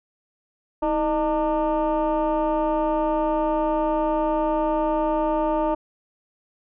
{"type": "tone with frequency modulation", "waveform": "sine", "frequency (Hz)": 610, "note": "D#5", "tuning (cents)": -34, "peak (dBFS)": -18, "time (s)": [0.82, 5.75], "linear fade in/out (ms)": 10, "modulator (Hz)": 290, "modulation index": 1.3, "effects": ["tanh soft clip ceiling -16 dBFS"]}